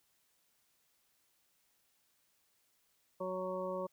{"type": "harmonic tone", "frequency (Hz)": 185.4, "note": "F#3", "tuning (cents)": 4, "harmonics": [1, 2, 3, 5, 6], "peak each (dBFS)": [-45, -43, -38, -46, -45], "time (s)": [3.2, 3.87], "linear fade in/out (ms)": 10, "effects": ["white hiss -75 dBFS RMS until 3.92 s"]}